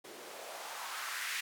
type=noise with band-pass filter sweep; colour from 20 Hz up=blue; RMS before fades=-42 dBFS; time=0.04-1.41 s; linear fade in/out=10 ms; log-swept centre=350 to 2000 Hz; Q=2.1; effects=none